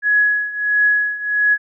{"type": "tone with tremolo", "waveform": "sine", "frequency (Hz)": 1680, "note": "G#6", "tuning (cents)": 19, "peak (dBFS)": -10, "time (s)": [0.02, 1.58], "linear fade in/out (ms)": 50, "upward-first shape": "triangle", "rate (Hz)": 1.5, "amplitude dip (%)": 85, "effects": []}